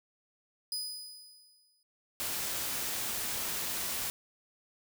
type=tone with exponential decay; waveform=sawtooth; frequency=4978 Hz; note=D#8; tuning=in tune; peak=-29 dBFS; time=0.72-1.83 s; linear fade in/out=2 ms; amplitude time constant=240 ms
type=noise; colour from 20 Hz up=white; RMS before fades=-35 dBFS; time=2.2-4.1 s; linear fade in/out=0 ms
effects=none